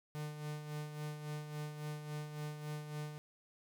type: tone with tremolo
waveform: 45% pulse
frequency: 150.2 Hz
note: D3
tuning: 39 cents sharp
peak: -39 dBFS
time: 0.15-3.18 s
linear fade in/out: 0 ms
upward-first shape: sine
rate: 3.6 Hz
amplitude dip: 55%
effects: none